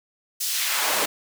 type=noise with high-pass filter sweep; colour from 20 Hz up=pink; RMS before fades=-24 dBFS; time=0.4-1.06 s; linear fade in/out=10 ms; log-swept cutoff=6100 to 350 Hz; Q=0.83; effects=none